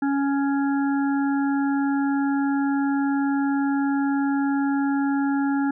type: harmonic tone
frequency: 278.3 Hz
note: C#4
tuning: 7 cents sharp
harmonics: 1 / 3 / 5 / 6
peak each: -20 / -30 / -34 / -36 dBFS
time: 0.02-5.71 s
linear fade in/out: 5 ms
effects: none